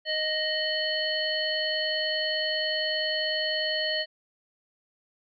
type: harmonic tone with a mistuned harmonic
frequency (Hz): 622.3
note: D#5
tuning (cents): 0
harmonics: 1 / 3 / 5 / 7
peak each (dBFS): -31 / -31 / -31 / -31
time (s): 0.05-4.06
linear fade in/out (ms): 50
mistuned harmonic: 5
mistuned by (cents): -44
effects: none